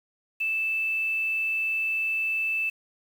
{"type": "tone with quantisation", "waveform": "sine", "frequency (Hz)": 2637, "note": "E7", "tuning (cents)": 0, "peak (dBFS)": -24, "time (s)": [0.4, 2.7], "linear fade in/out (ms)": 10, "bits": 8, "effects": []}